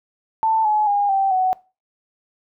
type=tone with pitch steps; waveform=sine; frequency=887 / 849.4 / 813.4 / 778.9 / 745.9 Hz; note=A5 / G#5 / G#5 / G5 / F#5; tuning=+14 / +39 / -36 / -11 / +14 cents; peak=-15 dBFS; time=0.43-1.53 s; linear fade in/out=0 ms; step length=220 ms; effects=noise-tail reverb RT60 0.3 s tail -21 dB re dry